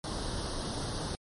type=noise with comb filter; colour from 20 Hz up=pink; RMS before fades=-35 dBFS; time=0.04-1.15 s; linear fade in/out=0 ms; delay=0.21 ms; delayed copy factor=+0.8; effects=low-pass 9000 Hz 12 dB/octave + MP3 48 kbps